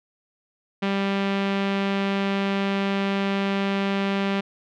sawtooth tone with low-pass filter, 197 Hz, G3, 9 cents sharp, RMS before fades -24 dBFS, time 0.82-4.41 s, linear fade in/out 10 ms, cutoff 3000 Hz, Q 1.7, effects none

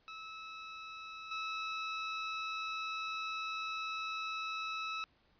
20% pulse tone with level steps, 1301 Hz, E6, 23 cents flat, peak -40 / -32 dBFS, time 0.08-5.04 s, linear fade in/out 0 ms, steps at 1.31 s, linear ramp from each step 5 ms, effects pink hiss -71 dBFS RMS until 5.39 s + resampled to 11025 Hz

